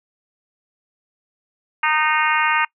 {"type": "harmonic tone", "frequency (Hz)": 308.1, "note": "D#4", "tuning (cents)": -17, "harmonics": [3, 4, 5, 6, 7, 8, 9], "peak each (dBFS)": [-21, -22, -23, -24, -24, -25, -26], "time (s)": [1.83, 2.65], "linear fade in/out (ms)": 5, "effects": ["noise-tail reverb RT60 0.1 s tail -24 dB re dry"]}